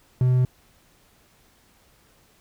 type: tone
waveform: triangle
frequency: 126.6 Hz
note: B2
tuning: 43 cents sharp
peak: -14 dBFS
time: 0.21-0.45 s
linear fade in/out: 2 ms
effects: pink hiss -59 dBFS RMS until 2.4 s